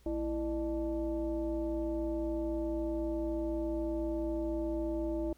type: tone with frequency modulation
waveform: sine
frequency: 330 Hz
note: E4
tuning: 2 cents sharp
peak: -31 dBFS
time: 0.06-5.33 s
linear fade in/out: 2 ms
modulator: 274 Hz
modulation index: 0.96
effects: added 60 Hz sine -62 dBFS peak until 5.37 s + pink hiss -67 dBFS RMS until 5.37 s